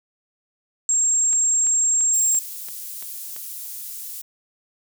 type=tone; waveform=sine; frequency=7490 Hz; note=A#8; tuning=7 cents sharp; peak=-16 dBFS; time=0.89-2.39 s; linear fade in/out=2 ms
type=click train; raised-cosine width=0.2 ms; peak=-23 dBFS; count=7; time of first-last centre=1.33-3.364 s; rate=2.95 Hz
type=high-pass noise; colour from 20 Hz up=pink; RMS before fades=-34 dBFS; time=2.13-4.22 s; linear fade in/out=10 ms; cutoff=11000 Hz; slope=12 dB/octave
effects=none